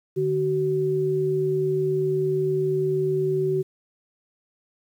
sine tone pair together, 149.2 / 377.7 Hz, D3 / F#4, +28 / +36 cents, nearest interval octave + major third, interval 1608 cents, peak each -27 / -21 dBFS, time 0.16-3.63 s, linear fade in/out 20 ms, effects 9-bit

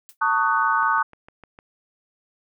blue noise with exponential decay, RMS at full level -40 dBFS, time 0.09-0.17 s, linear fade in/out 0 ms, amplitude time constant 17 ms
sine chord, D# half-diminished seventh, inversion second, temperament just, 896 / 1120.1 / 1244.5 / 1493.4 Hz, A5 / C#6 / D#6 / F#6, +31 / +18 / 0 / +16 cents, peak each -23 dBFS, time 0.21-1.03 s, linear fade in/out 10 ms
click train, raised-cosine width 0.5 ms, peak -29 dBFS, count 6, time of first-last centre 0.83-1.589 s, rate 6.59 Hz
effects none

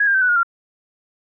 sine tone with pitch steps, 1661.2 / 1600.9 / 1542.8 / 1486.8 / 1432.9 / 1380.9 Hz, G#6 / G6 / G6 / F#6 / F6 / F6, 0 / +36 / -28 / +8 / +44 / -20 cents, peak -13 dBFS, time 0-0.432 s, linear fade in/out 5 ms, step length 72 ms, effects none

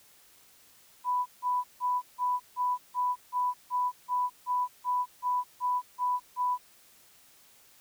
sine tone bursts, 992 Hz, B5, 7 cents sharp, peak -25 dBFS, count 15, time 1.04-6.58 s, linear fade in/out 50 ms, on 220 ms, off 160 ms, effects white hiss -59 dBFS RMS until 7.8 s

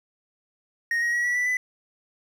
triangle tone with pitch steps, 1864.7 / 1890.7 / 1917.1 / 1943.9 / 1971 / 1998.5 Hz, A#6 / A#6 / A#6 / B6 / B6 / B6, 0 / +24 / +48 / -28 / -4 / +20 cents, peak -20 dBFS, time 0.91-1.57 s, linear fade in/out 2 ms, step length 110 ms, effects 10-bit

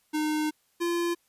square tone pair in turn, 306.1 / 343.9 Hz, D#4 / F4, -28 / -27 cents, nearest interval major second, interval 201 cents, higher second, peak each -26 dBFS, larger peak neither, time 0.13-0.51 / 0.8-1.15 s, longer first, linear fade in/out 20 ms, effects white hiss -69 dBFS RMS until 1.28 s + resampled to 32000 Hz

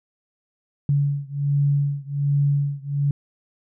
sine beating tone pair, 141.8 / 143.1 Hz, C#3 / D3, +40 / -45 cents, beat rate 1.3 Hz, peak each -21 / -22 dBFS, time 0.89-3.11 s, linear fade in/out 2 ms, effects none

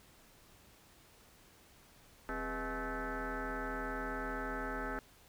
sine tone with frequency modulation, 632 Hz, D#5, 27 cents sharp, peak -36 dBFS, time 2.29-4.99 s, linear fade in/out 0 ms, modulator 224 Hz, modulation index 4.8, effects pink hiss -62 dBFS RMS until 5.28 s

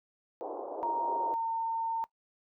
pink band-pass noise, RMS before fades -39 dBFS, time 0.41-1.34 s, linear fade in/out 0 ms, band 330 to 930 Hz, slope 48 dB/octave
sine tone with pitch glide, 932.3 to 908.4 Hz, A#5 to A#5, 0 to -45 cents, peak -29 dBFS, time 0.83-2.04 s, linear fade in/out 0 ms, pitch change -45 cents, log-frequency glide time 1.11-1.45 s
effects noise-tail reverb RT60 0.1 s tail -20 dB re dry

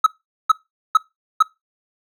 triangle tone bursts, 1288 Hz, E6, 41 cents flat, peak -6 dBFS, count 4, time 0.04-1.426 s, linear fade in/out 5 ms, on 24 ms, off 430 ms, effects noise-tail reverb RT60 0.2 s tail -20 dB re dry

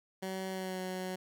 15% pulse tone with pitch glide, 189.3 to 185.19 Hz, F#3 to F#3, +40 to +2 cents, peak -30 dBFS, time 0.22-1.16 s, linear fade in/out 10 ms, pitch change -38 cents, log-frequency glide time 0.5-0.8 s, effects none

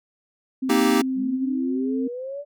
sine tone, 261.6 Hz, C4, in tune, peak -22 dBFS, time 0.62-2.08 s, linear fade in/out 10 ms
square chord, C minor seventh, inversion third, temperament equal, 233.1 / 261.6 / 311.1 / 392 Hz, Bb3 / C4 / Eb4 / G4, 0 / 0 / 0 / 0 cents, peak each -23 dBFS, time 0.69-1.02 s, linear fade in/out 10 ms
sine linear sweep, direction up, 188.4 to 587.3 Hz, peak -29 dBFS, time 1.15-2.45 s, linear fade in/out 50 ms
effects none

